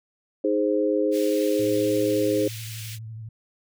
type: chord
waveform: sine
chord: Ab major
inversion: second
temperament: equal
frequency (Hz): 311.1 / 415.3 / 523.3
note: Eb4 / Ab4 / C5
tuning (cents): 0 / 0 / 0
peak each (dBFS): -24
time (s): 0.44-2.48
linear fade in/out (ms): 5
type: high-pass noise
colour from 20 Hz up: pink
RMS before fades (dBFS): -39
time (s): 1.11-2.99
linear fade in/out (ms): 50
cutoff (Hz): 2200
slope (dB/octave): 24
type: tone with vibrato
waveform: sine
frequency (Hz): 111.2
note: A2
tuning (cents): +19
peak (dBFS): -34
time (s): 1.59-3.29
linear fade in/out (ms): 5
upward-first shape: sine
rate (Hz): 12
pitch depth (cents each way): 41
effects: none